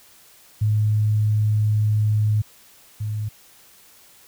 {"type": "tone pair in turn", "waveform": "sine", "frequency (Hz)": [106.6, 106.6], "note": ["G#2", "G#2"], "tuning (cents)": [46, 46], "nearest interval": "unison", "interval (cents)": 0, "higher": "neither", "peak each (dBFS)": [-16, -23], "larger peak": "first", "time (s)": [[0.61, 2.42], [3, 3.29]], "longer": "first", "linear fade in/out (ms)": 10, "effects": ["white hiss -51 dBFS RMS until 4.27 s"]}